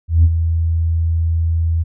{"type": "tone with ADSR envelope", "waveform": "sine", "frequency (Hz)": 82.41, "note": "E2", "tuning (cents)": 0, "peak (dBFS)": -4, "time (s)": [0.08, 1.84], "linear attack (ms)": 160, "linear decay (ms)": 49, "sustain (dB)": -9, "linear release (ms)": 22, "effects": ["tanh soft clip ceiling -3 dBFS"]}